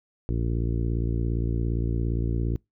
harmonic tone, 57.4 Hz, A#1, 26 cents flat, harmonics 1 / 2 / 3 / 4 / 5 / 6 / 7 / 8, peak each -26 / -28 / -35 / -37 / -36 / -36 / -42 / -44 dBFS, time 0.29-2.56 s, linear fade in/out 0 ms, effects noise-tail reverb RT60 0.2 s tail -26 dB re dry

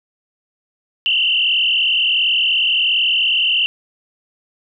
sine tone with frequency modulation, 2900 Hz, F#7, 35 cents flat, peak -13 dBFS, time 1.06-3.66 s, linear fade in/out 0 ms, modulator 41.4 Hz, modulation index 4.3, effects none

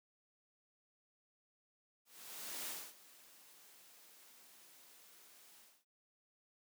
white noise with ADSR envelope, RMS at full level -43 dBFS, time 2.05-5.85 s, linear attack 620 ms, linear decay 260 ms, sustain -19 dB, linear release 250 ms, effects high-pass 200 Hz 12 dB/octave

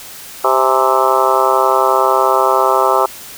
harmonic tone with a mistuned harmonic, 131 Hz, C3, 2 cents sharp, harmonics 3 / 4 / 5 / 6 / 7 / 8 / 9 / 10, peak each -18 / -18 / -18 / -18 / -18 / -18 / -18 / -18 dBFS, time 0.44-3.06 s, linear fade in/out 5 ms, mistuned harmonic 6, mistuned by +85 cents, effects white hiss -33 dBFS RMS until 3.37 s

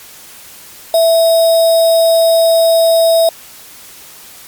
sine tone with sample-and-hold, 660 Hz, E5, 2 cents sharp, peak -6 dBFS, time 0.94-3.29 s, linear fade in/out 2 ms, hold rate 4410 Hz, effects white hiss -36 dBFS RMS until 4.47 s + MP3 96 kbps

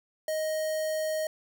square tone with notch filter, 625 Hz, D#5, 8 cents sharp, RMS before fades -30 dBFS, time 0.28-1.27 s, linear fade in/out 2 ms, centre 2600 Hz, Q 1.2, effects none

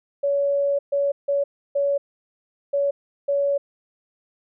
sine tone bursts at uneven times, 564 Hz, C#5, 30 cents sharp, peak -18 dBFS, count 6, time 0.23-0.79 / 0.92-1.12 / 1.28-1.44 / 1.75-1.98 / 2.73-2.91 / 3.28-3.58 s, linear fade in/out 10 ms, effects none

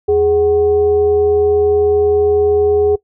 sine tone with frequency modulation, 415.3 Hz, G#4, in tune, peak -9 dBFS, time 0.08-2.96 s, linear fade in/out 10 ms, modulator 334 Hz, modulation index 0.35, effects noise-tail reverb RT60 0.1 s tail -20 dB re dry

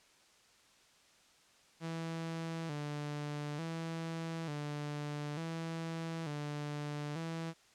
sawtooth tone with vibrato, 155.56 Hz, D#3, in tune, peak -34 dBFS, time 1.8-7.54 s, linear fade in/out 50 ms, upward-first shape square, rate 0.56 Hz, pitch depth 94 cents each way, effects white hiss -65 dBFS RMS until 7.74 s + low-pass 7000 Hz 12 dB/octave

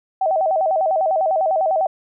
sine tone with vibrato, 697 Hz, F5, 4 cents flat, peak -15 dBFS, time 0.21-1.87 s, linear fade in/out 5 ms, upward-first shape square, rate 10 Hz, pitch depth 160 cents each way, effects none

